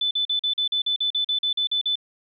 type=tone bursts; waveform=sine; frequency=3505 Hz; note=A7; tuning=7 cents flat; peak=-20 dBFS; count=14; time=0.01-1.956 s; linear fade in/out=5 ms; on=100 ms; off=42 ms; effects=none